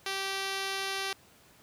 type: tone with low-pass filter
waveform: 5% pulse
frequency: 388.8 Hz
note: G4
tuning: 14 cents flat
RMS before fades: -34 dBFS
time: 0.06-1.13 s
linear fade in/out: 2 ms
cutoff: 8600 Hz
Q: 1.2
effects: pink hiss -59 dBFS RMS until 1.62 s + high-pass 80 Hz 12 dB/octave